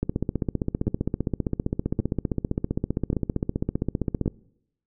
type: two click trains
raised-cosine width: 3 ms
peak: -11 / -12 dBFS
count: 66 / 4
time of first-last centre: 0.03-4.278 / 0.87-4.26 s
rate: 15.3 / 0.885 Hz
effects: noise-tail reverb RT60 0.8 s tail -23 dB re dry